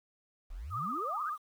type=exponential sweep; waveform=sine; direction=up; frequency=31.71 to 1680 Hz; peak=-39 dBFS; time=0.5-1.3 s; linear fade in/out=10 ms
type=tone with vibrato; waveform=sine; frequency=1224 Hz; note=D#6; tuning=29 cents flat; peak=-33 dBFS; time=0.7-1.38 s; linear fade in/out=50 ms; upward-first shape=triangle; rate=16 Hz; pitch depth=94 cents each way
effects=10-bit